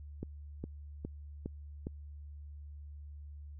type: click train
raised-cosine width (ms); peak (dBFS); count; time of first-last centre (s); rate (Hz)
3; -25; 5; 0.23-1.869; 2.44
effects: added 73 Hz sine -45 dBFS peak until 3.59 s